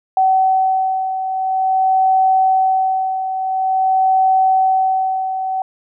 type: beating tone pair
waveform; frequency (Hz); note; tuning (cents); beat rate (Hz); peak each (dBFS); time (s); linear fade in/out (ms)
sine; 759 / 759.48; F#5 / F#5; +44 / +45; 0.48; -13 / -20; 0.17-5.62; 2
effects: none